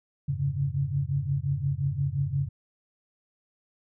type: tone cluster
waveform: sine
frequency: 87.8 / 102.3 / 136.9 / 142.6 Hz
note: F2 / G#2 / C#3 / C#3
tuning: +10 / -26 / -21 / +49 cents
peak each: -36 / -35 / -28 / -29 dBFS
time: 0.28-2.49 s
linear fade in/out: 10 ms
effects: none